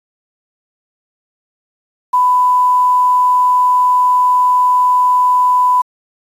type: tone with quantisation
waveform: sine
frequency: 997 Hz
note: B5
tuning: 16 cents sharp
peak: -8 dBFS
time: 2.13-5.82 s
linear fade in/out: 10 ms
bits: 6
effects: resampled to 32000 Hz